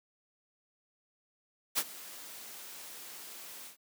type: noise with ADSR envelope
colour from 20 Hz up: white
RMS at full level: -28 dBFS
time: 1.75-3.77 s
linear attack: 32 ms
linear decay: 50 ms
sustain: -19 dB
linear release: 110 ms
effects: high-pass 200 Hz 12 dB/octave